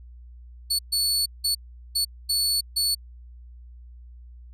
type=tone bursts at uneven times; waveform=sawtooth; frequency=4433 Hz; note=C#8; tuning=1 cent flat; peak=-18 dBFS; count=6; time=0.7-0.79 / 0.92-1.26 / 1.44-1.55 / 1.95-2.05 / 2.29-2.61 / 2.76-2.95 s; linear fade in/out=10 ms; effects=added 60 Hz sine -42 dBFS peak until 4.53 s + resampled to 32000 Hz